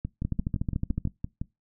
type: two click trains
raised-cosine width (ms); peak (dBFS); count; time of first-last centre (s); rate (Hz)
5; -18 / -15; 9 / 12; 0.05-1.415 / 0.25-1.053; 5.86 / 13.7
effects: noise-tail reverb RT60 0.2 s tail -22 dB re dry